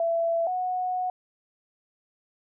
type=tone pair in turn; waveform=sine; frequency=669 / 733.6 Hz; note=E5 / F#5; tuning=+25 / -15 cents; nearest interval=major second; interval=160 cents; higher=second; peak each=-22 / -25 dBFS; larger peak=first; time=0-0.47 / 0.47-1.1 s; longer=second; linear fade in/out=2 ms; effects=none